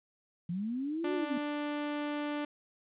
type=linear two-way sweep; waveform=sine; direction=up then down; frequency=164.7 to 372.8 to 234.5 Hz; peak=-32 dBFS; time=0.49-1.38 s; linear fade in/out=5 ms; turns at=1.14 s
type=tone; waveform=sawtooth; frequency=294.4 Hz; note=D4; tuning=4 cents sharp; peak=-29 dBFS; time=1.04-2.45 s; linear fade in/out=5 ms
effects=resampled to 8000 Hz + 11-bit